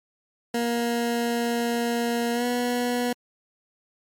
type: tone with pitch glide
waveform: 20% pulse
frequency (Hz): 235.9 to 243.9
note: A#3 to B3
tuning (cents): +21 to -21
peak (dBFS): -18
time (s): 0.54-3.13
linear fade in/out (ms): 5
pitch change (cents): +58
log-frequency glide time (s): 2.33-2.45
effects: MP3 96 kbps